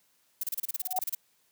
violet noise bursts, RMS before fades -31 dBFS, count 14, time 0.41-1.15 s, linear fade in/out 5 ms, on 25 ms, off 30 ms
sine tone with exponential growth, 740 Hz, F#5, in tune, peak -24 dBFS, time 0.81-0.99 s, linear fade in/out 1 ms, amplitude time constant 37 ms
effects white hiss -69 dBFS RMS until 1.51 s + high-pass 100 Hz 12 dB/octave

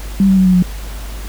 sine tone with pitch steps, 195.3 / 191.5 / 187.78 / 184.13 / 180.55 Hz, G3 / G3 / F#3 / F#3 / F#3, -6 / -40 / +26 / -8 / -42 cents, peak -7 dBFS, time 0.2-0.625 s, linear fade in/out 2 ms, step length 85 ms, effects added 50 Hz sine -24 dBFS peak until 1.28 s + pink hiss -34 dBFS RMS until 1.28 s

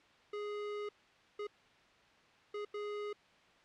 square tone bursts at uneven times, 415.3 Hz, G#4, in tune, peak -39 dBFS, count 4, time 0.33-0.89 / 1.39-1.47 / 2.54-2.65 / 2.74-3.13 s, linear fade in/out 5 ms, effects white hiss -64 dBFS RMS until 3.64 s + low-pass 3000 Hz 12 dB/octave

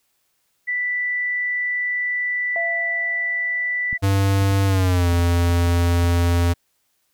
sine tone, 1975.5 Hz, B6, in tune, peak -20 dBFS, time 0.67-3.98 s, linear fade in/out 20 ms
sine tone with exponential decay, 677 Hz, E5, 46 cents sharp, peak -23 dBFS, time 2.56-4.22 s, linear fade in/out 1 ms, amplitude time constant 360 ms
clicks, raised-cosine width 5 ms, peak -21 dBFS, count 8, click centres 3.929 / 4.421 / 4.518 / 5.13 / 5.191 / 5.498 / 5.665 / 6.04 s
square tone with pitch glide, 98 to 86.31 Hz, G2 to F2, 0 to -20 cents, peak -16 dBFS, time 4.02-6.54 s, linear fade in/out 20 ms, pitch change -220 cents, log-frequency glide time 4.66-5.09 s
effects white hiss -68 dBFS RMS until 7.13 s

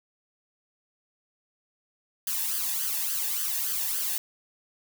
blue noise with flanger, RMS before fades -29 dBFS, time 2.27-4.18 s, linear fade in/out 2 ms, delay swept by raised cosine 0.63 to 1.15 ms, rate 3.5 Hz, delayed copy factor +0.75, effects none

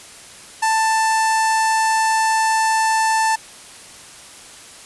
sawtooth tone with notch filter, 885 Hz, A5, 10 cents sharp, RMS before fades -17 dBFS, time 0.62-3.36 s, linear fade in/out 10 ms, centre 3300 Hz, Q 1.4, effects white hiss -40 dBFS RMS until 4.85 s + resampled to 24000 Hz

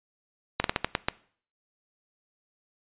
slowing click train, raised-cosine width 0.3 ms, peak -7 dBFS, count 7, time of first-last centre 0.6-1.085 s, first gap 42 ms, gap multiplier 1.26, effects noise-tail reverb RT60 0.5 s tail -20 dB re dry + resampled to 8000 Hz

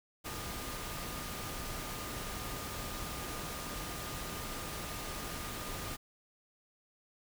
sine tone in noise, 1216 Hz, D#6, 40 cents flat, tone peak -49 dBFS, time 0.24-5.97 s, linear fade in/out 20 ms, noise pink, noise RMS -41 dBFS, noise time 0.24-5.97 s, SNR -11 dB, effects none

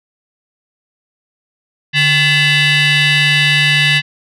sine tone with frequency modulation, 146.83 Hz, D3, in tune, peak -6 dBFS, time 1.93-4.02 s, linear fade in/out 50 ms, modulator 937 Hz, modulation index 3.7, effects tanh soft clip ceiling -8 dBFS

